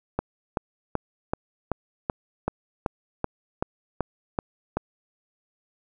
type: click train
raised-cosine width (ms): 1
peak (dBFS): -10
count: 13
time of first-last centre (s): 0.19-4.77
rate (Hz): 2.62
effects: none